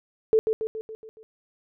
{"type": "tone with echo", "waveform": "sine", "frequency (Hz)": 440, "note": "A4", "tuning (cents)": 0, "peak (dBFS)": -15, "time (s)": [0.33, 0.39], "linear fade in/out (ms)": 0, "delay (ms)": 140, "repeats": 6, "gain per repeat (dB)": -5, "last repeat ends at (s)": 1.23, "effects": []}